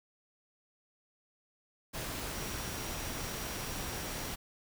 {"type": "tone in noise", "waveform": "sine", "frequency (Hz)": 5700, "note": "F8", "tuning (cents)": 34, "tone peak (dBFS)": -50, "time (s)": [2.34, 4.33], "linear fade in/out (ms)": 20, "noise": "pink", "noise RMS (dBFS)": -39, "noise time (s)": [1.93, 4.36], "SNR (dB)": -14, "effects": []}